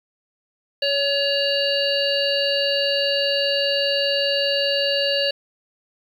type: harmonic tone with a mistuned harmonic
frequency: 565 Hz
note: C#5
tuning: 33 cents sharp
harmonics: 1 / 3 / 5 / 7 / 8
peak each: -22 / -30 / -23 / -29 / -25 dBFS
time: 0.82-5.31 s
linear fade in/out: 5 ms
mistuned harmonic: 1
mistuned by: -16 cents
effects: 8-bit